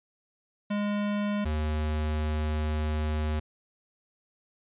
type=tone pair in turn; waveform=square; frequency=205.9 / 76.68 Hz; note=G#3 / D#2; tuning=-15 / -25 cents; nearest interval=octave + perfect fourth; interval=1710 cents; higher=first; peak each=-27 dBFS; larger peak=neither; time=0.7-1.45 / 1.45-3.4 s; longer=second; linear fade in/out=10 ms; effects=resampled to 8000 Hz